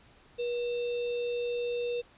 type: tone with sample-and-hold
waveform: sine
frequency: 481.5 Hz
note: B4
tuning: 44 cents flat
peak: -29 dBFS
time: 0.38-2.02 s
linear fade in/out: 20 ms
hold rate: 3150 Hz
effects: pink hiss -59 dBFS RMS until 2.17 s + resampled to 8000 Hz

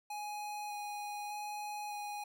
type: tone with vibrato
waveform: square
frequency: 830.6 Hz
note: G#5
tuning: in tune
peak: -40 dBFS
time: 0.1-2.24 s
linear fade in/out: 5 ms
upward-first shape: square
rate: 0.83 Hz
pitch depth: 8 cents each way
effects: none

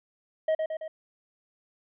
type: tone with echo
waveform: triangle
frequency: 632 Hz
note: D#5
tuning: 27 cents sharp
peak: -20 dBFS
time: 0.48-0.55 s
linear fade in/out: 5 ms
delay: 110 ms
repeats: 3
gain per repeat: -4 dB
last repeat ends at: 0.88 s
effects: resampled to 8000 Hz

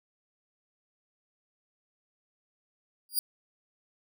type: tone with exponential growth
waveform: 5% pulse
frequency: 4813 Hz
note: D8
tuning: 42 cents sharp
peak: -14 dBFS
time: 3.09-3.19 s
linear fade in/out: 1 ms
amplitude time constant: 21 ms
effects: none

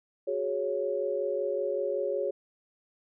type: chord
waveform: sine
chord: F# suspended second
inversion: none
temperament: equal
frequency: 370 / 415.3 / 554.4 Hz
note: F#4 / G#4 / C#5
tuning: 0 / 0 / 0 cents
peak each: -34 / -32 / -30 dBFS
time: 0.27-2.31 s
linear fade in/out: 10 ms
effects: none

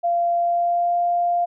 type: tone with pitch glide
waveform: sine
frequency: 690 to 698 Hz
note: F5 to F5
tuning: -21 to -1 cents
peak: -17 dBFS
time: 0.03-1.46 s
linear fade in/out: 20 ms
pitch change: +20 cents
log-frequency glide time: 0.36-0.97 s
effects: none

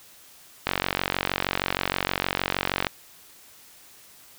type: click train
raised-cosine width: 0.3 ms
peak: -6 dBFS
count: 103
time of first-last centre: 0.67-2.868 s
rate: 46.4 Hz
effects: white hiss -51 dBFS RMS until 4.38 s

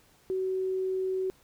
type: tone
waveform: sine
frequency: 376.4 Hz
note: F#4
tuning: 30 cents sharp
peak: -27 dBFS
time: 0.3-1.3 s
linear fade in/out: 0 ms
effects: pink hiss -62 dBFS RMS until 1.43 s

